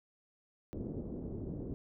white low-pass noise, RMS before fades -41 dBFS, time 0.73-1.74 s, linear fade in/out 0 ms, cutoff 380 Hz, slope 24 dB/octave, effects none

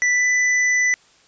square tone with pitch glide, 1975.5 to 1990.4 Hz, B6 to B6, 0 to +13 cents, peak -16 dBFS, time 0.02-0.94 s, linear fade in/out 0 ms, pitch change +13 cents, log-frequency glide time 0.13-0.25 s, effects white hiss -54 dBFS RMS until 1.27 s + resampled to 16000 Hz

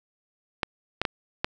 clicks, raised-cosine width 0.3 ms, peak -8 dBFS, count 4, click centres 0.632 / 1.016 / 1.052 / 1.445 s, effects none

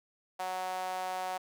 sawtooth tone with high-pass filter, 185 Hz, F#3, in tune, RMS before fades -36 dBFS, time 0.39-1.38 s, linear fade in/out 10 ms, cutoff 740 Hz, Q 4, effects none

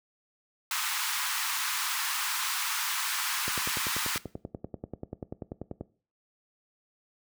pink high-pass noise, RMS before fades -31 dBFS, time 0.71-4.18 s, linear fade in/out 2 ms, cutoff 940 Hz, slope 48 dB/octave
click train, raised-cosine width 2 ms, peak -22 dBFS, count 25, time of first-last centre 3.48-5.81 s, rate 10.3 Hz
effects noise-tail reverb RT60 0.4 s tail -19 dB re dry + high-pass 60 Hz 12 dB/octave

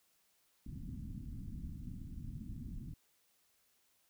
pink low-pass noise, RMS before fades -45 dBFS, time 0.66-2.94 s, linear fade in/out 5 ms, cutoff 270 Hz, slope 48 dB/octave, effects white hiss -74 dBFS RMS until 4.09 s

